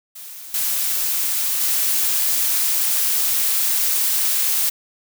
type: noise with level steps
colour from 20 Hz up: blue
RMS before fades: -36 / -21 / -19 dBFS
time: 0.15-4.7 s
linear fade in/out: 10 ms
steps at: 0.54 / 1.61 s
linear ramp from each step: 2 ms
effects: none